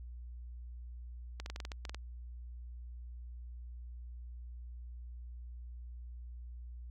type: clicks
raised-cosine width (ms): 0.2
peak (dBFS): -25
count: 10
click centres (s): 1.4 / 1.461 / 1.5 / 1.561 / 1.602 / 1.651 / 1.718 / 1.852 / 1.895 / 1.946
effects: added 60 Hz sine -44 dBFS peak until 6.9 s